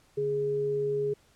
sine tone pair together, 144.35 / 415.3 Hz, D3 / G#4, -30 / 0 cents, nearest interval octave + tritone, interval 1830 cents, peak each -37 / -26 dBFS, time 0.17-1.14 s, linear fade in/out 10 ms, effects pink hiss -63 dBFS RMS until 1.35 s + low-pass 11000 Hz 12 dB/octave

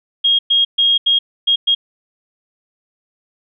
sine tone bursts at uneven times, 3260 Hz, G#7, 33 cents flat, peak -10 dBFS, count 6, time 0.24-0.39 / 0.5-0.65 / 0.78-0.98 / 1.06-1.19 / 1.47-1.56 / 1.67-1.75 s, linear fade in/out 10 ms, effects none

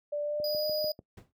sine tone with pitch glide, 587.3 to 612.2 Hz, D5 to D#5, 0 to -28 cents, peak -29 dBFS, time 0.12-0.92 s, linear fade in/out 10 ms, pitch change +72 cents, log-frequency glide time 0.22-0.68 s
click train, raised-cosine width 2 ms, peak -31 dBFS, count 5, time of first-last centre 0.4-0.991 s, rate 6.77 Hz
square tone, 4934 Hz, D#8, 15 cents flat, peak -33 dBFS, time 0.44-0.92 s, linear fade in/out 2 ms
brown noise with exponential decay, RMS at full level -38 dBFS, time 1.17-1.32 s, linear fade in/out 5 ms, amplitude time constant 32 ms
effects noise-tail reverb RT60 0.1 s tail -19 dB re dry + high-pass 80 Hz 12 dB/octave

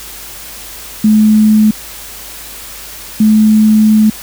sine tone pair in turn, 214.9 / 215.7 Hz, A3 / A3, -41 / -34 cents, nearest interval unison, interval 7 cents, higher second, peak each -4 dBFS, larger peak neither, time 1.04-1.71 / 3.2-4.1 s, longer second, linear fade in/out 5 ms, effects added 50 Hz sine -39 dBFS peak until 4.22 s + white hiss -29 dBFS RMS until 4.22 s

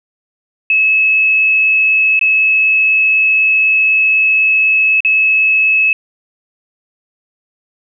sine tone with dropouts, 2588 Hz, E7, 32 cents flat, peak -8 dBFS, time 0.7-5.93 s, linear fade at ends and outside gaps 2 ms, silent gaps 2.193-2.212 / 5.005-5.048 s, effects none

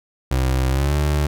30% pulse tone with pitch glide, 65 to 73.81 Hz, C2 to D2, -11 to +9 cents, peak -14 dBFS, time 0.31-1.27 s, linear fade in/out 5 ms, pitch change +220 cents, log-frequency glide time 0.69-0.96 s, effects none

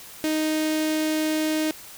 sawtooth tone with notch filter, 311.1 Hz, D#4, in tune, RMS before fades -24 dBFS, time 0.24-1.71 s, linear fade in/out 0 ms, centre 1100 Hz, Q 1.3, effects white hiss -43 dBFS RMS until 1.97 s

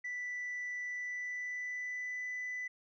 sine tone with pitch glide, 1975.5 to 1995 Hz, B6 to B6, 0 to +17 cents, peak -35 dBFS, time 0.04-2.68 s, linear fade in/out 10 ms, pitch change +17 cents, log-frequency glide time 0.83-2.24 s, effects tanh soft clip ceiling -35 dBFS

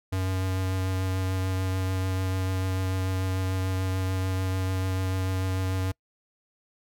square tone with vibrato, 93.9 Hz, F#2, 26 cents sharp, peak -26 dBFS, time 0.12-5.92 s, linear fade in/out 10 ms, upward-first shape triangle, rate 6.8 Hz, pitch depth 14 cents each way, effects noise-tail reverb RT60 0.1 s tail -26 dB re dry

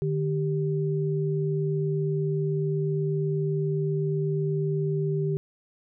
sine tone pair together, 151.31 / 392 Hz, D#3 / G4, -48 / 0 cents, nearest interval octave + major third, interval 1648 cents, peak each -25 / -28 dBFS, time 0.02-5.37 s, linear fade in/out 0 ms, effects none

